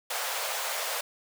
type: high-pass noise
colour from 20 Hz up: pink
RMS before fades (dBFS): -32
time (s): 0.1-1.01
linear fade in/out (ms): 5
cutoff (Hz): 510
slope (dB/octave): 48
effects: none

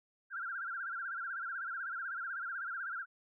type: tone with vibrato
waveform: sine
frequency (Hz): 1475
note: F#6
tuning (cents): -6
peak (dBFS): -37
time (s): 0.3-3.06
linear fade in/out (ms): 50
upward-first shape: sine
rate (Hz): 16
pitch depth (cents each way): 160
effects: none

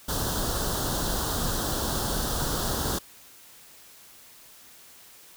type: band-stop noise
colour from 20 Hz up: pink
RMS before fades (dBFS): -28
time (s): 0.08-2.99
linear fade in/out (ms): 10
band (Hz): 1600 to 3200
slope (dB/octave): 48
effects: white hiss -51 dBFS RMS until 5.36 s

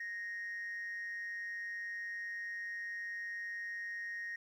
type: tone with amplitude modulation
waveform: sine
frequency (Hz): 1864.7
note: A#6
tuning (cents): 0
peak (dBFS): -35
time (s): 0-4.36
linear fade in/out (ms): 5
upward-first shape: sine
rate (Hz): 190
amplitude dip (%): 55
effects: tanh soft clip ceiling -36 dBFS + 12-bit

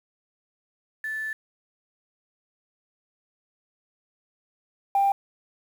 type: tone pair in turn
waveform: sine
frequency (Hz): 1751 / 792.7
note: A6 / G5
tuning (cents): -9 / +19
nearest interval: octave + major second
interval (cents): 1372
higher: first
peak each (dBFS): -28 / -17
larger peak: second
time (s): 1.04-1.33 / 4.95-5.12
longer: first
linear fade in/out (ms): 2
effects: tanh soft clip ceiling -14 dBFS + 8-bit

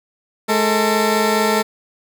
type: tone pair together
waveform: 15% pulse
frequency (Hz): 212.7 / 450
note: G#3 / A4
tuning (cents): +42 / +39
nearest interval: octave + minor second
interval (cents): 1297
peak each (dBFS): -11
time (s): 0.48-1.63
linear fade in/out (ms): 20
effects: none

